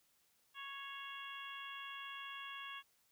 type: harmonic tone with a mistuned harmonic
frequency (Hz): 554.4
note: C#5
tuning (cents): 0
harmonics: 2 / 3 / 4 / 5 / 6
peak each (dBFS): -50 / -52 / -56 / -51 / -53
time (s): 0.54-2.83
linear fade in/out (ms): 50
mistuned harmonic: 4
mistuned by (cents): -21
effects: white hiss -75 dBFS RMS until 3.11 s